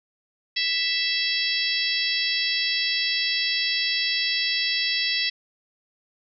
harmonic tone, 660 Hz, E5, 2 cents sharp, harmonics 3 / 4 / 5 / 6 / 7 / 8, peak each -29 / -29 / -29 / -29 / -29 / -29 dBFS, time 0.56-5.3 s, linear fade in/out 10 ms, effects none

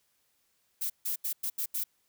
violet noise bursts at uneven times, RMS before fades -32 dBFS, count 6, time 0.81-0.9 / 1.05-1.16 / 1.24-1.33 / 1.43-1.5 / 1.58-1.66 / 1.74-1.84 s, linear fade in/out 10 ms, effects white hiss -73 dBFS RMS until 2.08 s

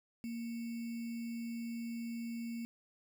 sine tone with sample-and-hold, 232.3 Hz, A#3, 6 cents flat, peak -38 dBFS, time 0.24-2.65 s, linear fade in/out 0 ms, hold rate 2450 Hz, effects none

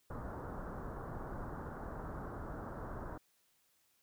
pink low-pass noise, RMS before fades -44 dBFS, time 0.1-3.18 s, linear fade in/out 5 ms, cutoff 1500 Hz, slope 48 dB/octave, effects white hiss -74 dBFS RMS until 4.02 s

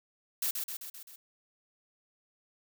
blue noise with echo, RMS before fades -31 dBFS, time 0.42-0.51 s, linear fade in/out 5 ms, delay 130 ms, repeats 5, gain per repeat -4 dB, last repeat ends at 1.16 s, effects none

